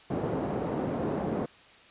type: band-pass noise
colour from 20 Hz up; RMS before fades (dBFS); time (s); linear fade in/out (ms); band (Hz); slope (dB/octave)
pink; -31; 0.1-1.46; 5; 190 to 580; 12
effects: white hiss -54 dBFS RMS until 1.9 s + resampled to 8000 Hz